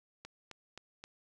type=click train; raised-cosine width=0.2 ms; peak=-29 dBFS; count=4; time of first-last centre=0.25-1.039 s; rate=3.8 Hz; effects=none